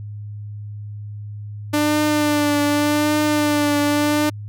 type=tone with vibrato; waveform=sawtooth; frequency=296.3 Hz; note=D4; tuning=15 cents sharp; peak=-12 dBFS; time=1.73-4.3 s; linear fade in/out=10 ms; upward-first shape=triangle; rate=0.85 Hz; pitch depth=34 cents each way; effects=added 104 Hz sine -29 dBFS peak until 4.48 s